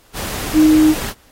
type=tone in noise; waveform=sine; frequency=310 Hz; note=D#4; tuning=6 cents flat; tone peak=-7 dBFS; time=0.53-0.95 s; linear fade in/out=50 ms; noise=pink; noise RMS=-25 dBFS; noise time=0.13-1.14 s; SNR=+15 dB; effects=pink hiss -51 dBFS RMS until 1.31 s + AAC 48 kbps